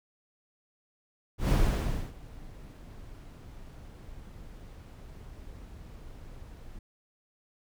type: noise with ADSR envelope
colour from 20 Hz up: brown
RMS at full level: -22 dBFS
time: 1.38-6.79 s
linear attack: 120 ms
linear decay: 620 ms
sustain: -24 dB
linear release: 4 ms
effects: none